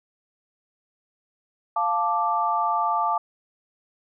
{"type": "chord", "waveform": "sine", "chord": "D minor", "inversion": "first", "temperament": "equal", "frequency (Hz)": [698.5, 880, 1174.7], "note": ["F5", "A5", "D6"], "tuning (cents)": [0, 0, 0], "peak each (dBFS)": [-27, -24, -24], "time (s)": [1.76, 3.18], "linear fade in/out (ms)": 5, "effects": []}